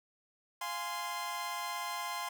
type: chord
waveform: sawtooth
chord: F minor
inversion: none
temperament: equal with one note detuned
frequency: 698.5 / 830.6 / 1039.3 Hz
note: F5 / Ab5 / C6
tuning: 0 / 0 / -12 cents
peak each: -40 / -39 / -34 dBFS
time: 0.61-2.29 s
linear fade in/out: 5 ms
effects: none